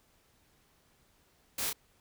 white noise with echo, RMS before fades -35 dBFS, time 1.58-1.7 s, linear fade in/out 5 ms, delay 30 ms, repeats 1, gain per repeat -2 dB, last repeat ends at 1.73 s, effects pink hiss -68 dBFS RMS until 2 s

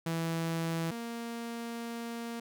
sawtooth tone pair in turn, 164.81 / 233.1 Hz, E3 / A#3, 0 / 0 cents, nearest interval tritone, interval 600 cents, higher second, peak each -27 / -33 dBFS, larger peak first, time 0.06-0.91 / 0.91-2.4 s, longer second, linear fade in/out 5 ms, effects none

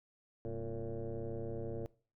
sine tone with frequency modulation, 235.9 Hz, A#3, 21 cents sharp, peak -36 dBFS, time 0.45-1.86 s, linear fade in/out 0 ms, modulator 110 Hz, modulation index 2.9, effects noise-tail reverb RT60 0.4 s tail -21 dB re dry + tanh soft clip ceiling -32 dBFS

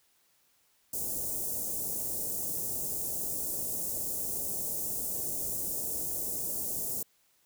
white band-stop noise, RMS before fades -34 dBFS, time 0.93-7.03 s, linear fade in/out 5 ms, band 630 to 7100 Hz, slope 24 dB/octave, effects white hiss -69 dBFS RMS until 7.45 s

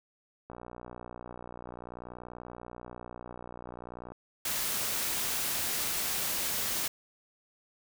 click train, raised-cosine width 1 ms, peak -29 dBFS, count 220, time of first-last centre 0.5-4.12 s, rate 60.5 Hz
white noise, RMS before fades -32 dBFS, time 4.45-6.88 s, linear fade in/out 5 ms
effects none

